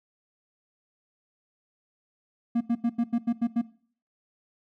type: tone bursts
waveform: triangle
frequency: 234.8 Hz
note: A#3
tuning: 13 cents sharp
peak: -19 dBFS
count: 8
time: 2.55-3.617 s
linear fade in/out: 10 ms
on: 59 ms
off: 85 ms
effects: noise-tail reverb RT60 0.5 s tail -19 dB re dry